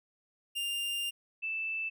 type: tone pair in turn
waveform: 45% pulse / sine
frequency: 2799 / 2642 Hz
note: F7 / E7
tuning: +3 / +3 cents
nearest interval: minor second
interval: 100 cents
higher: first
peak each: -32 / -32 dBFS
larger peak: neither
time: 0.55-1.11 / 1.42-1.9 s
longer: first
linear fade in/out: 20 ms
effects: none